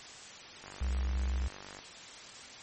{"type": "click train", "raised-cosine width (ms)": 0.5, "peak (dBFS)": -31, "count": 57, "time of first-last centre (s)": [0.64, 1.79], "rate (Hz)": 48.7}
{"type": "tone with vibrato", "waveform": "triangle", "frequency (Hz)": 64, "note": "C2", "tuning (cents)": -38, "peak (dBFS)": -27, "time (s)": [0.81, 1.48], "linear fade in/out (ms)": 5, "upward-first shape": "triangle", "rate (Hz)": 7, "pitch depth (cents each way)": 10}
{"effects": ["white hiss -48 dBFS RMS until 2.62 s", "MP3 32 kbps"]}